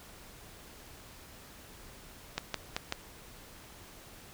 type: clicks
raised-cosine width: 0.2 ms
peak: -14 dBFS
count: 4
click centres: 2.38 / 2.543 / 2.765 / 2.924 s
effects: pink hiss -52 dBFS RMS until 4.33 s